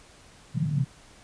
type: band-pass noise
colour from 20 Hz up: white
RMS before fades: -26 dBFS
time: 0.54-0.85 s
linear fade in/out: 20 ms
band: 130 to 170 Hz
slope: 48 dB/octave
effects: pink hiss -53 dBFS RMS until 1.23 s + resampled to 22050 Hz